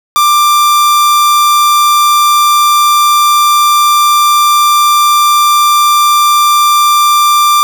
45% pulse tone, 1184 Hz, D6, 14 cents sharp, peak -5 dBFS, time 0.16-7.63 s, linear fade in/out 0 ms, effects none

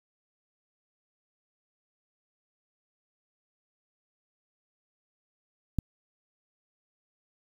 click, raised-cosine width 5 ms, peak -14 dBFS, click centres 5.787 s, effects 8-bit

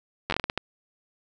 slowing click train, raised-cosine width 0.3 ms, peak -10 dBFS, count 9, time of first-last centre 0.3-0.576 s, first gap 10 ms, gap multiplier 1.34, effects none

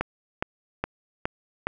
click train, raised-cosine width 0.5 ms, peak -10 dBFS, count 5, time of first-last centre 0.01-1.67 s, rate 2.41 Hz, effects none

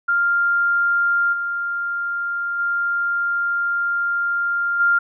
sine tone with level steps, 1396.9 Hz, F6, in tune, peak -15 / -21 / -18 / -13 dBFS, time 0.08-4.99 s, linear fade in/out 10 ms, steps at 1.32 / 2.58 / 4.79 s, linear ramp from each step 20 ms, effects none

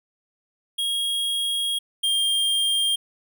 square tone pair in turn, 3278 / 3205 Hz, G#7 / G7, -23 / +38 cents, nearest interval unison, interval 39 cents, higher first, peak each -23 / -20 dBFS, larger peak second, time 0.78-1.79 / 2.03-2.96 s, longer first, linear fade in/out 10 ms, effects none

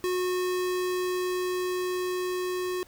square tone with level ramp, 364.1 Hz, F#4, 28 cents flat, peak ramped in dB -26 to -29 dBFS, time 0.04-2.83 s, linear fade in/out 0 ms, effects pink hiss -56 dBFS RMS until 2.87 s

